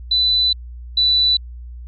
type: tone pair in turn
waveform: sine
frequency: 3992 / 3972 Hz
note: B7 / B7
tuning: +18 / +9 cents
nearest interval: unison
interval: 9 cents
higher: first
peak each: -13 / -12 dBFS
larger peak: second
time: 0.11-0.53 / 0.97-1.37 s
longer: first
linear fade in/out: 5 ms
effects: added 60 Hz sine -31 dBFS peak until 1.87 s